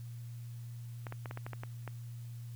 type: clicks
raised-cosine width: 0.5 ms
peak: -27 dBFS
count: 9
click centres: 1.068 / 1.124 / 1.258 / 1.311 / 1.374 / 1.465 / 1.533 / 1.635 / 1.877 s
effects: added 118 Hz sine -42 dBFS peak until 2.55 s + white hiss -63 dBFS RMS until 2.55 s